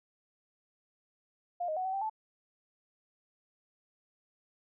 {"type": "tone with pitch steps", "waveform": "sine", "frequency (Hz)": [705, 623, 742, 759, 782, 872], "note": ["F5", "D#5", "F#5", "F#5", "G5", "A5"], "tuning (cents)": [16, 2, 5, 44, -4, -16], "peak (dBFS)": -31, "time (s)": [1.6, 2.098], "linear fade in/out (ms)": 10, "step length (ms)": 83, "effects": []}